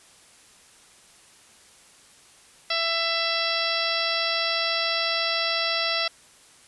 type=harmonic tone; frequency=666 Hz; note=E5; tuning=18 cents sharp; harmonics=1 / 2 / 3 / 4 / 5 / 6 / 7 / 8; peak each=-31 / -31 / -31 / -31 / -31 / -31 / -31 / -31 dBFS; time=2.7-6.08 s; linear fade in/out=5 ms; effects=white hiss -53 dBFS RMS until 6.67 s + resampled to 24000 Hz